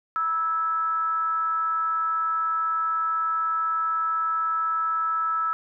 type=tone with frequency modulation; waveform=sine; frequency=1312 Hz; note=E6; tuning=9 cents flat; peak=-22 dBFS; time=0.16-5.53 s; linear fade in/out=0 ms; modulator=346 Hz; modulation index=0.3; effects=none